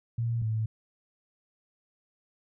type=tone pair in turn; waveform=sine; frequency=116.5 / 110.2 Hz; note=A#2 / A2; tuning=-1 / +3 cents; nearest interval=minor second; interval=96 cents; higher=first; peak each=-26 dBFS; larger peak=neither; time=0.18-0.42 / 0.42-0.66 s; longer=neither; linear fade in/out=5 ms; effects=none